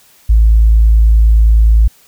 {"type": "tone", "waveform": "sine", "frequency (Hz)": 54.8, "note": "A1", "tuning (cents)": -6, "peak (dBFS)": -3, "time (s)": [0.29, 1.88], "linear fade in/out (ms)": 10, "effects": ["tanh soft clip ceiling 0 dBFS", "white hiss -47 dBFS RMS until 2.07 s"]}